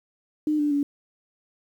sine tone with pitch steps, 303.7 / 294.5 / 285.7 Hz, D#4 / D4 / D4, -42 / +5 / -48 cents, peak -20 dBFS, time 0.47-0.83 s, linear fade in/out 2 ms, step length 120 ms, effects 9-bit

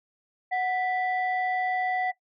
sine tone pair together, 738.8 / 1975.5 Hz, F#5 / B6, -3 / 0 cents, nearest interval octave + perfect fourth, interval 1703 cents, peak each -24 / -30 dBFS, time 0.51-2.12 s, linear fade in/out 20 ms, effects noise-tail reverb RT60 0.1 s tail -18 dB re dry + tanh soft clip ceiling -18 dBFS

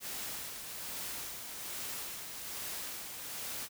white noise with tremolo, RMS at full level -40 dBFS, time 0-3.69 s, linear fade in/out 50 ms, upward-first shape sine, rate 1.2 Hz, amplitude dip 40%, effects none

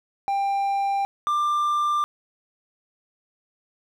triangle tone pair in turn, 793 / 1188.2 Hz, G5 / D6, +20 / +20 cents, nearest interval perfect fifth, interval 700 cents, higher second, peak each -19 / -18 dBFS, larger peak second, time 0.28-1.05 / 1.27-2.04 s, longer neither, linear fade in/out 0 ms, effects none

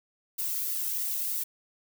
violet noise with flanger, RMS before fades -31 dBFS, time 0.38-1.44 s, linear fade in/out 10 ms, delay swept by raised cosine 1.2 to 1.77 ms, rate 3.1 Hz, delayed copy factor -0.6, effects none

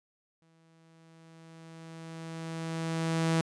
sawtooth tone with exponential growth, 163.3 Hz, E3, 16 cents flat, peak -20 dBFS, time 0.42-3.41 s, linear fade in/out 0 ms, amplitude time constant 650 ms, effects resampled to 22050 Hz

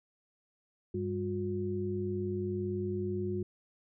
sine tone cluster, 98.7 / 198.1 / 360.1 Hz, G2 / G3 / F#4, +12 / +18 / -47 cents, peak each -37 / -37 / -34 dBFS, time 0.94-3.43 s, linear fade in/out 5 ms, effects none

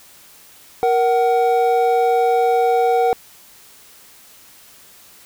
triangle tone pair together, 469.6 / 750 Hz, A#4 / F#5, +13 / +23 cents, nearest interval minor sixth, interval 810 cents, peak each -14 dBFS, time 0.83-3.13 s, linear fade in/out 0 ms, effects white hiss -46 dBFS RMS until 5.25 s

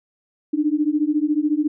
sine beating tone pair, 293.7 / 307.7 Hz, D4 / D#4, 0 / -19 cents, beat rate 14 Hz, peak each -20 dBFS, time 0.53-1.68 s, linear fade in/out 10 ms, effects none

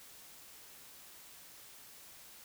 silence, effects white hiss -55 dBFS RMS until 2.44 s

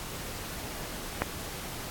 click, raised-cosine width 0.5 ms, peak -11 dBFS, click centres 1.22 s, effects pink hiss -39 dBFS RMS until 1.9 s + AAC 64 kbps

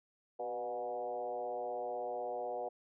sine tone with frequency modulation, 606 Hz, D#5, 46 cents flat, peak -36 dBFS, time 0.39-2.69 s, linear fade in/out 10 ms, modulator 116 Hz, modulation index 1.6, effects none

